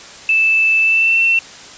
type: tone with pitch glide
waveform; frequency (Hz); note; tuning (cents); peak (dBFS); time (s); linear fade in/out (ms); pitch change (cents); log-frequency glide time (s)
sine; 2637 to 2696; E7 to E7; 0 to +38; -10; 0.29-1.39; 2; +38; 0.82-1.22
effects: white hiss -36 dBFS RMS until 1.77 s + resampled to 16000 Hz